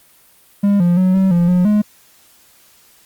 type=tone with pitch steps; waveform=triangle; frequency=201.8 / 174.6 / 185.2 / 190.8 / 172.9 / 179.4 / 209.7 Hz; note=G#3 / F3 / F#3 / G3 / F3 / F3 / G#3; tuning=-49 / 0 / +2 / -47 / -17 / +47 / +17 cents; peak=-8 dBFS; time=0.63-1.82 s; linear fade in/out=10 ms; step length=170 ms; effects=white hiss -50 dBFS RMS until 3.05 s + Opus 32 kbps